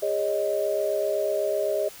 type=chord; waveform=sine; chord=Ab suspended fourth; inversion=none; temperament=equal with one note detuned; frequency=407.9 / 554.4 / 622.3 Hz; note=Ab4 / Db5 / Eb5; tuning=-31 / 0 / 0 cents; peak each=-28 / -29 / -25 dBFS; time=0.02-1.89 s; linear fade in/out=10 ms; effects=white hiss -45 dBFS RMS until 2 s